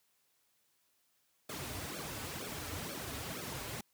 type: noise with flanger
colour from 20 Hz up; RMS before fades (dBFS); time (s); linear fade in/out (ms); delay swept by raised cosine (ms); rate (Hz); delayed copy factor
pink; -42; 1.49-3.81; 5; 1 to 5.8; 2.1; -1
effects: white hiss -75 dBFS RMS until 3.93 s + high-pass 60 Hz 12 dB/octave